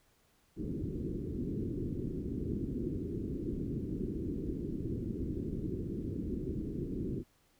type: low-pass noise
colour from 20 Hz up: white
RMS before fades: -37 dBFS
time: 0.56-7.24 s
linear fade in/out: 50 ms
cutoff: 380 Hz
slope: 48 dB/octave
effects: pink hiss -70 dBFS RMS until 7.59 s